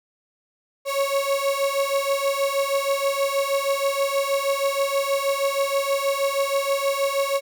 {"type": "beating tone pair", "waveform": "35% pulse", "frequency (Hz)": [550, 556.3], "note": ["C#5", "C#5"], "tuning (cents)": [-14, 6], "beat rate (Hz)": 6.3, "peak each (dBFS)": -22, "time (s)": [0.85, 7.41], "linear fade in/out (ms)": 50, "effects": []}